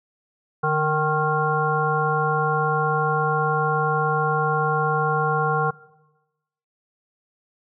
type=harmonic tone with a mistuned harmonic; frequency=154.5 Hz; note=D#3; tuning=12 cents flat; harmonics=1 / 3 / 5 / 7 / 9; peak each=-25 / -25 / -25 / -25 / -25 dBFS; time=0.63-5.71 s; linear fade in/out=10 ms; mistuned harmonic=1; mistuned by=-40 cents; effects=noise-tail reverb RT60 1.0 s tail -19 dB re dry